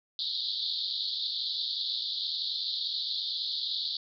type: band-pass noise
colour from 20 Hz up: pink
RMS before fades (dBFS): -33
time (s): 0.19-3.97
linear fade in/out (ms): 2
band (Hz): 3500 to 4600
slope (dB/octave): 96
effects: none